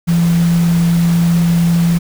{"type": "tone in noise", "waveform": "sine", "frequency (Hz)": 169.8, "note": "F3", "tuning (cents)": -48, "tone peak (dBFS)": -9, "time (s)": [0.07, 1.99], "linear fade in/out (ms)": 20, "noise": "pink", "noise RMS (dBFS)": -27, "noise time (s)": [0.07, 1.99], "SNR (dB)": 15, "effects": []}